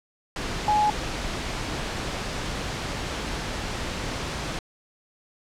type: tone in noise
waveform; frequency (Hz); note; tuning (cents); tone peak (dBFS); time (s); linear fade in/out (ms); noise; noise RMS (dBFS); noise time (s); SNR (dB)
sine; 843; G#5; +26; -18; 0.68-0.9; 2; pink; -30; 0.36-4.59; +9
effects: low-pass 6000 Hz 12 dB/octave